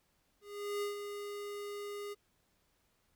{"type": "tone with ADSR envelope", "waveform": "square", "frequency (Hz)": 409.2, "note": "G#4", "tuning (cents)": -26, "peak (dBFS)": -34, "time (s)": [0.41, 2.15], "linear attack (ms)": 410, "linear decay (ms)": 130, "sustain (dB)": -7, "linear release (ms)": 26, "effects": ["pink hiss -75 dBFS RMS until 3.15 s"]}